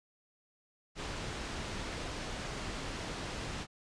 pink low-pass noise, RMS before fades -40 dBFS, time 0.95-3.67 s, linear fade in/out 50 ms, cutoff 5900 Hz, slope 12 dB/octave, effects resampled to 22050 Hz

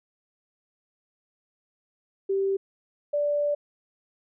sine tone pair in turn, 390 / 584.3 Hz, G4 / D5, -9 / -9 cents, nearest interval perfect fifth, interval 700 cents, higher second, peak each -22 dBFS, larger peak neither, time 2.29-2.57 / 3.13-3.55 s, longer second, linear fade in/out 10 ms, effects none

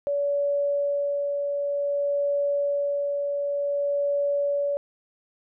sine tone with tremolo, 570 Hz, C#5, 48 cents sharp, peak -21 dBFS, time 0.07-4.77 s, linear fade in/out 0 ms, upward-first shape sine, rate 0.54 Hz, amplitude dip 30%, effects none

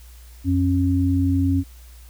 sine tone pair together, 90.74 / 272.3 Hz, F#2 / C#4, -33 / -31 cents, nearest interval octave + perfect fifth, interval 1902 cents, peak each -19 dBFS, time 0.44-1.64 s, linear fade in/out 50 ms, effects added 60 Hz sine -41 dBFS peak until 2.09 s + white hiss -52 dBFS RMS until 2.09 s

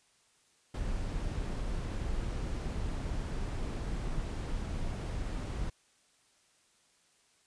brown noise, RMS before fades -35 dBFS, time 0.74-5.7 s, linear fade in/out 5 ms, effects white hiss -68 dBFS RMS until 7.46 s + resampled to 22050 Hz

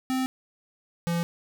square tone pair in turn, 259.7 / 170.4 Hz, C4 / F3, -13 / -42 cents, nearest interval perfect fifth, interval 729 cents, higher first, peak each -25 dBFS, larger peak neither, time 0.1-0.26 / 1.07-1.23 s, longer neither, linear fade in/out 0 ms, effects none

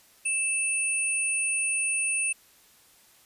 sine tone pair together, 2637 / 9311 Hz, E7 / D9, 0 / -16 cents, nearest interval octave + minor seventh, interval 2184 cents, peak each -27 dBFS, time 0.25-2.33 s, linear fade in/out 10 ms, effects white hiss -58 dBFS RMS until 3.25 s + resampled to 32000 Hz

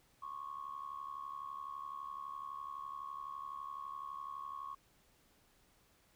sine tone with amplitude modulation, 1100 Hz, C#6, 14 cents flat, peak -38 dBFS, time 0.22-4.75 s, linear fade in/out 10 ms, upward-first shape sine, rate 71.9 Hz, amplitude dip 85%, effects tanh soft clip ceiling -35 dBFS + pink hiss -70 dBFS RMS until 6.15 s

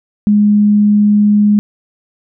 sine tone, 207.7 Hz, G#3, in tune, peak -6 dBFS, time 0.27-1.59 s, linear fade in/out 0 ms, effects none

